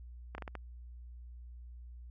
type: slowing click train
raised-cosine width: 0.5 ms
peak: -26 dBFS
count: 5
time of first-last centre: 0.35-0.553 s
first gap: 31 ms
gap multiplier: 1.34
effects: added 60 Hz sine -46 dBFS peak until 2.1 s + MP3 96 kbps